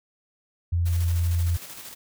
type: tone with pitch glide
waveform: sine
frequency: 85.9 to 85.36 Hz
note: F2 to F2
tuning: -28 to -39 cents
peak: -20 dBFS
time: 0.72-1.57 s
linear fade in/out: 10 ms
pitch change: -11 cents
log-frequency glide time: 0.86-1.22 s
type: noise with tremolo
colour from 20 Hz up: white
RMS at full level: -39 dBFS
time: 0.85-1.95 s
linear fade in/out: 20 ms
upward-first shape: square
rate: 13 Hz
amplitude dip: 40%
effects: none